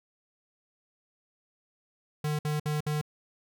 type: tone bursts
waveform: square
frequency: 150.6 Hz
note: D3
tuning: 44 cents sharp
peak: -28 dBFS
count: 4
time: 2.24-3.014 s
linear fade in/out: 5 ms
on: 150 ms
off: 58 ms
effects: none